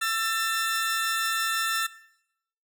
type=tone pair together; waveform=sawtooth; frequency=1338 / 1786 Hz; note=E6 / A6; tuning=+25 / +25 cents; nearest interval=perfect fourth; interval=500 cents; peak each=-24 dBFS; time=0.01-1.87 s; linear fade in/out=10 ms; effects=noise-tail reverb RT60 0.8 s tail -19 dB re dry